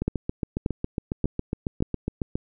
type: two click trains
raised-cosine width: 3 ms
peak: -13 / -10 dBFS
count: 18 / 4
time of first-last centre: 0.02-2.355 / 0.08-1.824 s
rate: 7.28 / 1.72 Hz
effects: none